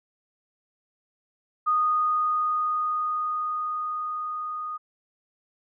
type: tone with level ramp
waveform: sine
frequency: 1236 Hz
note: D#6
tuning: 12 cents flat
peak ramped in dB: -19 to -30 dBFS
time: 1.66-4.78 s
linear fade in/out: 20 ms
effects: none